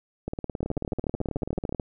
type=two click trains; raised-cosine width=2 ms; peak=-17 / -15 dBFS; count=28 / 17; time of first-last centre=0.28-1.747 / 0.63-1.798 s; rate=18.4 / 13.7 Hz; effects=none